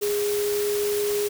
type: tone in noise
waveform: sine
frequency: 413.1 Hz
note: G#4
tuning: 9 cents flat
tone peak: -22 dBFS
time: 0.01-1.29 s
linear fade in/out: 20 ms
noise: white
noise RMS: -32 dBFS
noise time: 0.01-1.29 s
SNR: +7 dB
effects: none